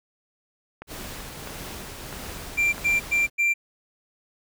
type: click train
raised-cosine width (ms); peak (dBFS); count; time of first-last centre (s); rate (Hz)
0.5; -22; 4; 0.82-2.781; 1.53
type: noise with tremolo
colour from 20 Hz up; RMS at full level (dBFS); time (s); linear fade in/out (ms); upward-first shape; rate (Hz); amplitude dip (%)
pink; -36; 0.87-3.3; 50; triangle; 1.6; 30
type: tone bursts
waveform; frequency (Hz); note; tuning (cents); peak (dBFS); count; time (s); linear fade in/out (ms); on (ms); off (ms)
triangle; 2364; D7; +11; -17; 4; 2.57-3.54; 20; 160; 110
effects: none